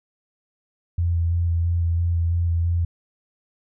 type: tone with vibrato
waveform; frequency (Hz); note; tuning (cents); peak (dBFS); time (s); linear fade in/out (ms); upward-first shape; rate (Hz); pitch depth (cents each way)
sine; 85; F2; -46; -18; 0.98-2.85; 5; square; 3; 16
effects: none